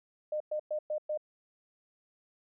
sine tone bursts, 608 Hz, D#5, 40 cents flat, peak -30 dBFS, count 5, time 0.32-1.175 s, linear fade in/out 5 ms, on 83 ms, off 110 ms, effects none

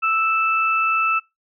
sine tone pair together, 1318.5 / 2637 Hz, E6 / E7, 0 / 0 cents, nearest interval octave, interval 1200 cents, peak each -18 / -21 dBFS, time 0.02-1.2 s, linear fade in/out 20 ms, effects noise-tail reverb RT60 0.2 s tail -23 dB re dry

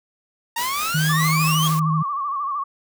sawtooth exponential sweep, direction up, 915 to 3322 Hz, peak -19 dBFS, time 0.56-1.68 s, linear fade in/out 5 ms
white noise with tremolo, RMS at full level -29 dBFS, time 0.57-1.8 s, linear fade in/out 10 ms, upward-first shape sine, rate 4.7 Hz, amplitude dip 45%
sine tone with pitch glide, 155.56 to 158.01 Hz, D#3 to D#3, 0 to +27 cents, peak -18 dBFS, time 0.94-2.03 s, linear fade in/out 10 ms, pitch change +27 cents, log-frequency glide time 1.06-1.17 s
sine tone with vibrato, 1133 Hz, C#6, 37 cents sharp, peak -22 dBFS, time 1.09-2.64 s, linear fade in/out 10 ms, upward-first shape sine, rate 13 Hz, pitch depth 86 cents each way
effects none

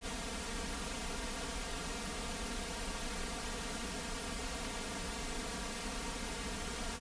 pink noise with comb filter, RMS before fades -40 dBFS, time 0.01-7 s, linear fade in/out 50 ms, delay 4.3 ms, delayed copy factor +1, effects resampled to 22050 Hz

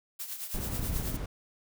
blue noise with tremolo, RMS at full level -36 dBFS, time 0.19-1.17 s, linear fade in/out 10 ms, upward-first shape triangle, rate 9.3 Hz, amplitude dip 70%
brown noise, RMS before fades -35 dBFS, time 0.54-1.26 s, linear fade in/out 5 ms
clicks, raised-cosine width 5 ms, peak -24 dBFS, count 8, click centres 0.795 / 0.829 / 0.899 / 0.93 / 0.962 / 0.998 / 1.1 / 1.144 s
effects none

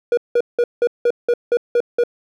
triangle tone bursts, 479.5 Hz, A#4, 49 cents sharp, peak -10 dBFS, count 9, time 0.12-2.037 s, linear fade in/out 2 ms, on 53 ms, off 180 ms, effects none

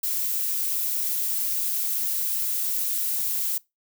violet noise, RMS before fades -26 dBFS, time 0.03-3.58 s, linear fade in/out 5 ms, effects noise-tail reverb RT60 0.2 s tail -22 dB re dry

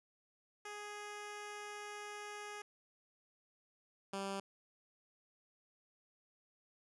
10% pulse tone pair in turn, 415.3 / 196 Hz, G#4 / G3, 0 / 0 cents, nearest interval octave + minor second, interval 1300 cents, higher first, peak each -37 / -31 dBFS, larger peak second, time 0.65-2.62 / 4.13-4.4 s, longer first, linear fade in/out 5 ms, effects resampled to 24000 Hz

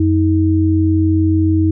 sine tone pair together, 90.58 / 317.8 Hz, F#2 / D#4, -36 / +37 cents, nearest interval octave + minor seventh, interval 2173 cents, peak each -13 dBFS, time 0-1.71 s, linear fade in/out 5 ms, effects none

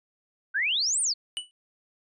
sine exponential two-way sweep, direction up then down, 1480 to 9397 to 4199 Hz, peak -23 dBFS, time 0.54-1.14 s, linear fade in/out 20 ms, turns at 1.01 s
square tone with exponential decay, 2960 Hz, F#7, in tune, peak -26 dBFS, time 1.37-1.51 s, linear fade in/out 0 ms, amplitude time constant 29 ms
effects resampled to 24000 Hz

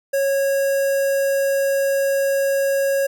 square tone with notch filter, 550 Hz, C#5, 14 cents flat, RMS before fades -19 dBFS, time 0.13-3.07 s, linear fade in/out 10 ms, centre 3600 Hz, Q 0.79, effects none

